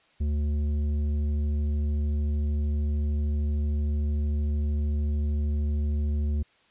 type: tone with tanh clipping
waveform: triangle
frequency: 73.9 Hz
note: D2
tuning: 11 cents sharp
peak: -25 dBFS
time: 0.2-6.43 s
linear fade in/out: 10 ms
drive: 13 dB
effects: white hiss -62 dBFS RMS until 6.7 s + resampled to 8000 Hz